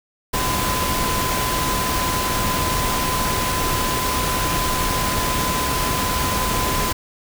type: tone in noise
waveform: sine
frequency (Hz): 1015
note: B5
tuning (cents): +47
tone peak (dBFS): -24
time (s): 0.33-6.93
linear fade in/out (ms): 10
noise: pink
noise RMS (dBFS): -22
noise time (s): 0.33-6.93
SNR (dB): -5
effects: none